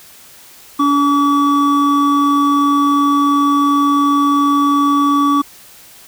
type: tone pair together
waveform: triangle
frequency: 285.8 / 1143 Hz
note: D4 / D6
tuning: -47 / -47 cents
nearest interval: 2 octaves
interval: 2400 cents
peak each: -11 dBFS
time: 0.79-5.42 s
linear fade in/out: 10 ms
effects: white hiss -41 dBFS RMS until 6.07 s